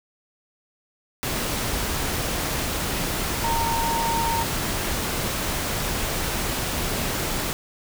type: tone in noise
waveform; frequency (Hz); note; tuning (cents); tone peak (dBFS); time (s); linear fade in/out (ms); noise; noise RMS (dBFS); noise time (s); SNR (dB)
sine; 920; A#5; -23; -23; 3.44-4.43; 0; pink; -26; 1.23-7.53; 0
effects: none